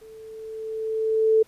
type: tone with level ramp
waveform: sine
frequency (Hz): 440.6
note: A4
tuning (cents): +2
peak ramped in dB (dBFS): -43 to -13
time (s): 0.01-1.43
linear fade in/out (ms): 10
effects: pink hiss -58 dBFS RMS until 1.47 s + resampled to 32000 Hz